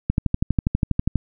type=click train; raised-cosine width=5 ms; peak=-6 dBFS; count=14; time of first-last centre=0.1-1.157 s; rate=12.3 Hz; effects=none